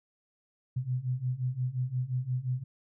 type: beating tone pair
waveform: sine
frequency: 123.7 / 129.4 Hz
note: B2 / C3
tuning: +3 / -19 cents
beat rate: 5.7 Hz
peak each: -33 / -31 dBFS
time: 0.76-2.64 s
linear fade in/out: 10 ms
effects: none